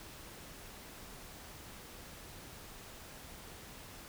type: silence
effects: pink hiss -51 dBFS RMS until 4.08 s